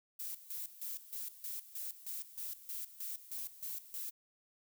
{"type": "noise with tremolo", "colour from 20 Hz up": "violet", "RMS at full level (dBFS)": -42, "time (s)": [0.19, 4.11], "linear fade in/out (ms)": 10, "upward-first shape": "square", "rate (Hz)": 3.2, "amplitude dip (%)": 80, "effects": []}